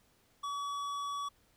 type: tone with tanh clipping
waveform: triangle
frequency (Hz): 1137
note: C#6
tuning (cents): +44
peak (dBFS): -37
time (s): 0.43-1.29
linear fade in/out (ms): 10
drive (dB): 17
effects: pink hiss -69 dBFS RMS until 1.56 s